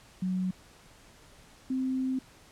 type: tone pair in turn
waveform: sine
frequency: 185 / 260.5 Hz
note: F#3 / C4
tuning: 0 / -7 cents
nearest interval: tritone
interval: 593 cents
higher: second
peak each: -27 dBFS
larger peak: neither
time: 0.22-0.51 / 1.7-2.19 s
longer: second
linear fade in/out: 5 ms
effects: pink hiss -56 dBFS RMS until 2.51 s + low-pass 10000 Hz 12 dB/octave